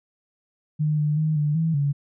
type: tone with pitch steps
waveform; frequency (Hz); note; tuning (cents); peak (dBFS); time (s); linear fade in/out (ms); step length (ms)
sine; 152.1 / 149.9 / 155.8 / 148.6 / 162.4 / 142.5; D#3 / D3 / D#3 / D3 / E3 / C#3; -39 / +36 / +3 / +21 / -26 / +48; -19; 0.79-1.93; 20; 190
effects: none